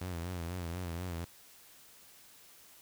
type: tone with vibrato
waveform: sawtooth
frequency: 87.31 Hz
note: F2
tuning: in tune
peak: -33 dBFS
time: 0.01-1.25 s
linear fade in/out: 5 ms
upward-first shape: sine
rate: 4.1 Hz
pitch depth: 88 cents each way
effects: white hiss -58 dBFS RMS until 2.81 s